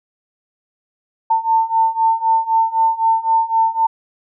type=beating tone pair; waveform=sine; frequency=897 / 900.9 Hz; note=A5 / A5; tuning=+33 / +41 cents; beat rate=3.9 Hz; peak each=-17 / -15 dBFS; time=1.3-3.87 s; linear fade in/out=10 ms; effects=none